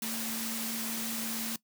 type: tone in noise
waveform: sine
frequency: 226.3 Hz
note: A3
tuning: 49 cents sharp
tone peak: -37 dBFS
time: 0.02-1.56 s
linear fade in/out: 2 ms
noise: white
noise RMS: -36 dBFS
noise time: 0.02-1.56 s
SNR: -4 dB
effects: noise-tail reverb RT60 0.1 s tail -20 dB re dry + high-pass 150 Hz 12 dB/octave